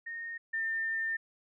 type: tone pair in turn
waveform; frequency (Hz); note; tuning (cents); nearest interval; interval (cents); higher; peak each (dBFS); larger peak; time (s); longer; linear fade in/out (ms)
sine; 1845 / 1802.9; A#6 / A6; -18 / +42; unison; 40; first; -37 / -30; second; 0.06-0.38 / 0.53-1.17; second; 10
effects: none